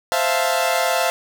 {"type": "chord", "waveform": "sawtooth", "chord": "F major seventh", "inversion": "second", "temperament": "equal", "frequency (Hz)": [523.3, 659.3, 698.5, 880], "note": ["C5", "E5", "F5", "A5"], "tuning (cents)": [0, 0, 0, 0], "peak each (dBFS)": [-20, -18, -18, -22], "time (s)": [0.12, 1.1], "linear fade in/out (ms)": 0, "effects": []}